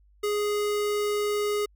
square tone, 415.3 Hz, G#4, in tune, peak -25 dBFS, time 0.23-1.66 s, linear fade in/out 10 ms, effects added 50 Hz sine -56 dBFS peak until 1.75 s

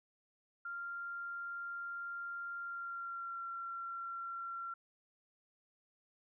sine tone with pitch glide, 1391 to 1367.1 Hz, F6 to F6, -7 to -37 cents, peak -40 dBFS, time 0.65-4.74 s, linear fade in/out 5 ms, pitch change -30 cents, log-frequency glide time 2.58-3.43 s, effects none

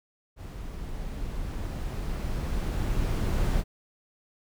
brown noise with level ramp, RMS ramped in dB -38 to -24 dBFS, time 0.36-3.64 s, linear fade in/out 50 ms, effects none

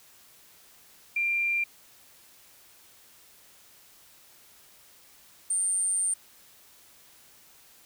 sine tone pair in turn, 2380 / 8906 Hz, D7 / C#9, +22 / +7 cents, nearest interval octave + major seventh, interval 2285 cents, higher second, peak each -24 / -24 dBFS, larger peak neither, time 1.16-1.64 / 5.5-6.14 s, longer second, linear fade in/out 5 ms, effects white hiss -56 dBFS RMS until 7.85 s

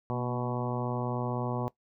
harmonic tone with a mistuned harmonic, 123.47 Hz, B2, in tune, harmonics 1 / 2 / 3 / 4 / 5 / 6 / 7 / 8 / 9, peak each -33 / -36 / -38 / -39 / -40 / -41 / -41 / -42 / -43 dBFS, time 0.1-1.68 s, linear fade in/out 0 ms, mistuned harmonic 2, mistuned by -45 cents, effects noise-tail reverb RT60 0.1 s tail -19 dB re dry

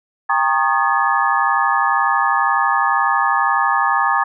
sine tone cluster, 799 / 921 / 1095 / 1227 / 1708 Hz, G5 / A#5 / C#6 / D#6 / G#6, +33 / -21 / -22 / -25 / +48 cents, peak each -20 dBFS, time 0.29-4.24 s, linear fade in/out 10 ms, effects none

